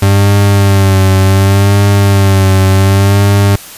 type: tone with vibrato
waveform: 40% pulse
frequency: 98 Hz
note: G2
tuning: in tune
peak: -4 dBFS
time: 0.02-3.56 s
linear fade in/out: 5 ms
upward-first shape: sine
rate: 0.68 Hz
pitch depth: 45 cents each way
effects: white hiss -30 dBFS RMS until 3.77 s + resampled to 32000 Hz